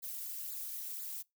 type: noise with flanger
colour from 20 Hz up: violet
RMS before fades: -42 dBFS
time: 0.02-1.23 s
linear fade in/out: 20 ms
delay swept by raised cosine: 0.33 to 3.83 ms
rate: 2 Hz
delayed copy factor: -0.9
effects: noise-tail reverb RT60 0.2 s tail -24 dB re dry